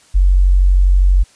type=tone; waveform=sine; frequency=46.25 Hz; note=F#1; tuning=in tune; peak=-7 dBFS; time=0.14-1.24 s; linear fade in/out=20 ms; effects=white hiss -49 dBFS RMS until 1.35 s + resampled to 22050 Hz